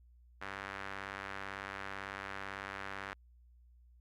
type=tone with band-pass filter; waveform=sawtooth; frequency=98 Hz; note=G2; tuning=in tune; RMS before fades=-44 dBFS; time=0.41-3.14 s; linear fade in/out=10 ms; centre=1600 Hz; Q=1.7; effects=added 60 Hz sine -59 dBFS peak until 4 s + Opus 48 kbps

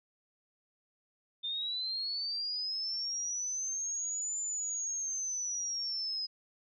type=linear two-way sweep; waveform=sine; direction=up then down; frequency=3584 to 7120 to 5020 Hz; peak=-33 dBFS; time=1.43-6.27 s; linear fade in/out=20 ms; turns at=4.39 s; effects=none

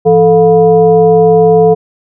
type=tone with frequency modulation; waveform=sine; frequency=440 Hz; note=A4; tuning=in tune; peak=-3 dBFS; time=0.05-1.75 s; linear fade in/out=20 ms; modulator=271 Hz; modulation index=0.76; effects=none

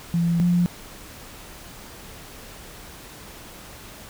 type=tone pair in turn; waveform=sine; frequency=170 / 175.49 Hz; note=F3 / F3; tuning=-46 / +9 cents; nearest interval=minor second; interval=55 cents; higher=second; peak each=-18 / -16 dBFS; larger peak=second; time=0.14-0.4 / 0.4-0.66 s; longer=neither; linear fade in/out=0 ms; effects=pink hiss -42 dBFS RMS until 4.09 s

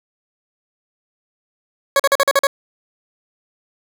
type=tone bursts; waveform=20% pulse; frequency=554 Hz; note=C#5; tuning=1 cent flat; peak=-6 dBFS; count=7; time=1.96-2.47 s; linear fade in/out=2 ms; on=36 ms; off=43 ms; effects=none

